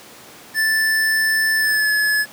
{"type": "tone with pitch glide", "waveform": "square", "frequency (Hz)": [1760, 1709.9], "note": ["A6", "A6"], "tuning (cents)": [0, -50], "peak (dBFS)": -16, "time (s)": [0.54, 2.26], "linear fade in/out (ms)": 50, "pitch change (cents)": -50, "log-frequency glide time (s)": [1.57, 1.92], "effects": ["pink hiss -41 dBFS RMS until 2.32 s", "high-pass 200 Hz 12 dB/octave"]}